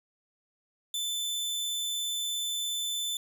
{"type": "tone", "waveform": "sawtooth", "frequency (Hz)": 3523, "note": "A7", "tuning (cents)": 1, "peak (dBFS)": -27, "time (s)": [0.94, 3.17], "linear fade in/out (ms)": 2, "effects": []}